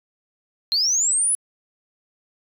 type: linear sweep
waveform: sine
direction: up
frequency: 4100 to 10230 Hz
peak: -16 dBFS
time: 0.72-1.35 s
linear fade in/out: 0 ms
effects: tanh soft clip ceiling -13 dBFS